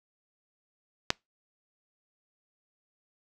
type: click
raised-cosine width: 0.2 ms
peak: -5 dBFS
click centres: 1.104 s
effects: noise-tail reverb RT60 0.2 s tail -26 dB re dry